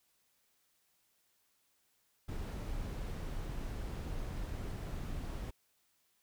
brown noise, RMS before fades -40 dBFS, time 2.28-5.51 s, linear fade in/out 10 ms, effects white hiss -75 dBFS RMS until 6.22 s

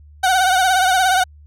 30% pulse tone with vibrato, 746 Hz, F#5, 14 cents sharp, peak -10 dBFS, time 0.23-1.24 s, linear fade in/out 10 ms, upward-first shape triangle, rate 17 Hz, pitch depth 75 cents each way, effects added 74 Hz sine -41 dBFS peak until 1.46 s + low-pass 12000 Hz 12 dB/octave

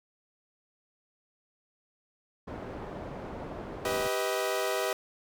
white low-pass noise, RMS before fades -40 dBFS, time 2.47-4.08 s, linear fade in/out 10 ms, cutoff 630 Hz, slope 12 dB/octave
sawtooth chord, G augmented, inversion none, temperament equal with one note detuned, 392 / 493.9 / 632.4 Hz, G4 / B4 / D#5, 0 / 0 / +28 cents, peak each -29 / -29 / -28 dBFS, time 3.85-4.93 s, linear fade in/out 2 ms
effects none

